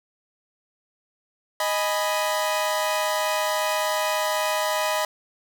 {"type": "chord", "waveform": "sawtooth", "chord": "G# minor", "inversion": "second", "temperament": "equal", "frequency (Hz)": [622.3, 830.6, 987.8], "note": ["D#5", "G#5", "B5"], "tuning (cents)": [0, 0, 0], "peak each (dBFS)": [-21, -26, -23], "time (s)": [1.6, 5.05], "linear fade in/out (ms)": 2, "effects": []}